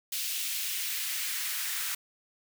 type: noise with high-pass filter sweep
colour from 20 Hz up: white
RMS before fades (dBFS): -33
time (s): 0.12-1.95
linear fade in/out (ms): 5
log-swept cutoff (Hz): 3000 to 1500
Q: 1.4
effects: none